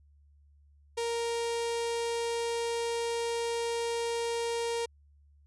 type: tone with notch filter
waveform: sawtooth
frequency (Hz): 466.2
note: A#4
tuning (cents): 0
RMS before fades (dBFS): -32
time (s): 0.97-4.86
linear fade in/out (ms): 10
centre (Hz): 1500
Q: 1.8
effects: added 72 Hz sine -58 dBFS peak until 5.46 s + resampled to 24000 Hz